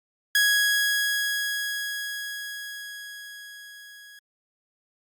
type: tone with level ramp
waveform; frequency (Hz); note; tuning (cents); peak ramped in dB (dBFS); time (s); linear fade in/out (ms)
sawtooth; 1662; G#6; +1; -14 to -42; 0.35-4.19; 2
effects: Opus 48 kbps